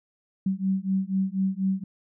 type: beating tone pair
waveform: sine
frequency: 189.4 / 193.5 Hz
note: F#3 / G3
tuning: +41 / -22 cents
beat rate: 4.1 Hz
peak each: -26 dBFS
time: 0.46-1.84 s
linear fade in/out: 5 ms
effects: none